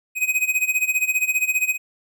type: tone with tremolo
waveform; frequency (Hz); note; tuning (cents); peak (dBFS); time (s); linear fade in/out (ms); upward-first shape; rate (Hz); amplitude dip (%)
square; 2513; D#7; +17; -16; 0.15-1.78; 50; sine; 15; 85
effects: none